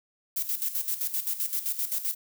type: noise with tremolo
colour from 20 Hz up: violet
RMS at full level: -28 dBFS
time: 0.36-2.15 s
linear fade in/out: 10 ms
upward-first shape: square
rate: 7.7 Hz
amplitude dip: 70%
effects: none